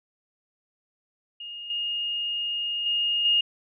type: tone with level steps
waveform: sine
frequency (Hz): 2846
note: F7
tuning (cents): +32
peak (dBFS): -35 / -26 / -22 / -18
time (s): 1.4-3.41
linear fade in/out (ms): 5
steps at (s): 1.7 / 2.86 / 3.25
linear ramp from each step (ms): 2
effects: none